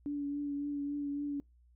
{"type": "tone with vibrato", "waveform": "sine", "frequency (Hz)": 286.9, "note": "D4", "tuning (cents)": -40, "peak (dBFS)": -33, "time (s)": [0.06, 1.4], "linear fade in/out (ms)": 0, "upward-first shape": "triangle", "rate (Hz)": 3.6, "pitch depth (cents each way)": 23, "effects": ["noise-tail reverb RT60 0.2 s tail -25 dB re dry", "added 60 Hz sine -61 dBFS peak until 1.75 s"]}